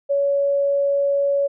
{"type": "tone", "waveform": "sine", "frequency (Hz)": 562, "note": "C#5", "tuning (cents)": 24, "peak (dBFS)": -16, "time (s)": [0.09, 1.48], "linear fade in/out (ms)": 20, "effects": []}